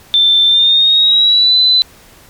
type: tone with pitch glide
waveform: sine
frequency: 3555 to 4013 Hz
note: A7 to B7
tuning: +17 to +27 cents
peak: -6 dBFS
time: 0.14-1.82 s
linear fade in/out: 0 ms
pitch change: +210 cents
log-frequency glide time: 0.46-1.57 s
effects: pink hiss -42 dBFS RMS until 2.29 s + MP3 96 kbps